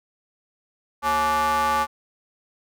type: ring-modulated tone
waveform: square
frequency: 154.7 Hz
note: D#3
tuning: 10 cents flat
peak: -17 dBFS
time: 1.02-1.87 s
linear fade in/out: 50 ms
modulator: 1010 Hz
effects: none